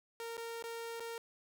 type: tone with dropouts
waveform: sawtooth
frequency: 461.7 Hz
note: A#4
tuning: 17 cents flat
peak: -37 dBFS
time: 0.2-1.18 s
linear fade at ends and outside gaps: 1 ms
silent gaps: 0.37-0.378 / 0.625-0.639 / 0.998-1.004 s
effects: none